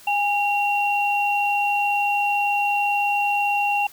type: tone pair together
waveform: sine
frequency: 817.3 / 2749 Hz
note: G#5 / F7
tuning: -28 / -28 cents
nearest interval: octave + major sixth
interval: 2100 cents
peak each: -20 / -23 dBFS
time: 0.07-3.87 s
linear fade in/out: 5 ms
effects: white hiss -47 dBFS RMS until 3.92 s